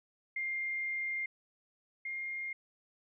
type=tone pair in turn; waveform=sine; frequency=2111 / 2123 Hz; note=C7 / C7; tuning=+15 / +25 cents; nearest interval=unison; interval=10 cents; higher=second; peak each=-33 / -36 dBFS; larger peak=first; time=0.36-1.26 / 2.05-2.53 s; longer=first; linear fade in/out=5 ms; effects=none